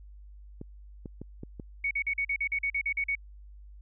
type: clicks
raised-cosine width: 3 ms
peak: -26 dBFS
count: 5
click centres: 0.614 / 1.058 / 1.216 / 1.434 / 1.598 s
type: tone bursts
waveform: sine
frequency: 2229 Hz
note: C#7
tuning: 9 cents sharp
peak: -26 dBFS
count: 12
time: 1.84-3.153 s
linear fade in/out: 5 ms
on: 70 ms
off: 43 ms
effects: added 50 Hz sine -46 dBFS peak until 3.81 s